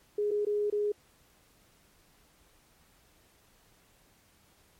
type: tone with dropouts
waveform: sine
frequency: 415.3 Hz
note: G#4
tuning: in tune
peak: -26 dBFS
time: 0.18-0.92 s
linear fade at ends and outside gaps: 5 ms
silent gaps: 0.309-0.313 / 0.451-0.467 / 0.701-0.724 s
effects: pink hiss -64 dBFS RMS until 4.79 s + MP3 64 kbps